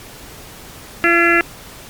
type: harmonic tone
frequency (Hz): 340.3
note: F4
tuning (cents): -45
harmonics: 1 / 2 / 4 / 5 / 6 / 7 / 8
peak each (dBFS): -16 / -22 / -17 / -16 / -17 / -21 / -20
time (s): 1.04-1.41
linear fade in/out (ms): 0
effects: pink hiss -37 dBFS RMS until 1.89 s + MP3 96 kbps